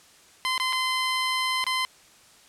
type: tone with dropouts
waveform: 15% pulse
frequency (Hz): 1031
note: C6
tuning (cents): -26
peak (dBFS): -17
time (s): 0.45-1.85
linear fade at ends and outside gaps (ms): 0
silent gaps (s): 0.579-0.599 / 0.726-0.73 / 1.641-1.666
effects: white hiss -54 dBFS RMS until 2.48 s + low-pass 9000 Hz 12 dB/octave